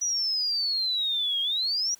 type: exponential two-way sweep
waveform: sine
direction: down then up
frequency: 5900 to 3218 to 5900 Hz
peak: -24 dBFS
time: 0.01-1.95 s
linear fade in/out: 10 ms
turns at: 1.41 s
effects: white hiss -57 dBFS RMS until 1.99 s